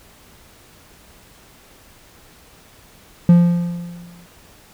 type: tone with exponential decay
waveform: triangle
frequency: 173.3 Hz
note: F3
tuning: 13 cents flat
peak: -3 dBFS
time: 3.29-4.26 s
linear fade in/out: 2 ms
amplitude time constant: 210 ms
effects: pink hiss -48 dBFS RMS until 4.73 s